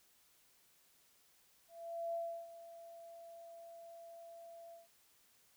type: tone with ADSR envelope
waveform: sine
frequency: 674 Hz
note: E5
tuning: 38 cents sharp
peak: -36 dBFS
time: 1.68-4.88 s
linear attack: 460 ms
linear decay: 330 ms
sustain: -15 dB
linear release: 150 ms
effects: white hiss -70 dBFS RMS until 5.56 s